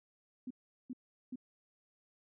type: tone bursts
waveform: sine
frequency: 252.9 Hz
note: B3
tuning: 41 cents sharp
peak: -39 dBFS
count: 3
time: 0.47-1.358 s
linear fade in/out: 5 ms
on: 36 ms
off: 390 ms
effects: none